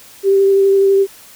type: tone with vibrato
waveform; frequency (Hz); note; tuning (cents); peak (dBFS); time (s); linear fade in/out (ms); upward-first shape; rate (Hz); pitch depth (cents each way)
sine; 392; G4; 0; -8; 0.23-1.07; 50; sine; 12; 12
effects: white hiss -41 dBFS RMS until 1.35 s